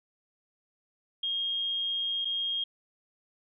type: tone with dropouts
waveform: sine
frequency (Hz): 3242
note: G#7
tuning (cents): -42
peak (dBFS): -28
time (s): 1.23-2.64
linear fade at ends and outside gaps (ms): 5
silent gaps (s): 2.248-2.253
effects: none